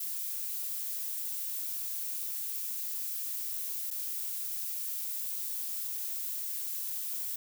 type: noise with dropouts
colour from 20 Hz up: violet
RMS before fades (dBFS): -36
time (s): 0-7.36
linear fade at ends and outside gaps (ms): 5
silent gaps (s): 3.905-3.91
effects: none